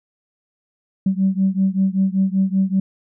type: beating tone pair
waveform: sine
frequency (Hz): 189.6 / 194.8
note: F#3 / G3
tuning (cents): +43 / -11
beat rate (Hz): 5.2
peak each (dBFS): -17 / -18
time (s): 1.06-2.8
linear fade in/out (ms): 5
effects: tanh soft clip ceiling -8 dBFS